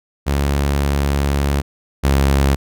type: tone pair in turn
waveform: sawtooth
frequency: 70.5 / 68.93 Hz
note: C#2 / C#2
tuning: +30 / -9 cents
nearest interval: unison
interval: 39 cents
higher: first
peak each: -11 / -8 dBFS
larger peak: second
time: 0.26-1.62 / 2.03-2.56 s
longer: first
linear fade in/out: 20 ms
effects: none